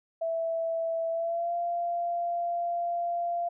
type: tone with pitch glide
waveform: sine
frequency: 659.3 to 690.9 Hz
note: E5 to F5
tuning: 0 to -19 cents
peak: -27 dBFS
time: 0.21-3.49 s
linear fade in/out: 10 ms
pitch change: +81 cents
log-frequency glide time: 1.1-1.54 s
effects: none